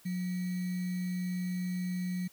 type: tone with sample-and-hold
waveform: sine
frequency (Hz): 181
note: F#3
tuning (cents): -38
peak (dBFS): -31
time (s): 0.05-2.28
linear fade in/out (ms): 10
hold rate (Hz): 2100
effects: white hiss -60 dBFS RMS until 2.32 s